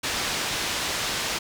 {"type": "low-pass noise", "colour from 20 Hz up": "white", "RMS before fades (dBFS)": -28, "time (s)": [0.03, 1.39], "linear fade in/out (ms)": 10, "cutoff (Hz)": 5200, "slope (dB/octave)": 12, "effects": []}